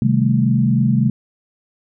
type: chord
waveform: sine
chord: A half-diminished seventh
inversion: first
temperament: equal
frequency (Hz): 130.81 / 155.56 / 196 / 220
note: C3 / Eb3 / G3 / A3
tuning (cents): 0 / 0 / 0 / 0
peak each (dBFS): -16 / -22 / -19 / -17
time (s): 0.02-1.1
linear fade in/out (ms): 2
effects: none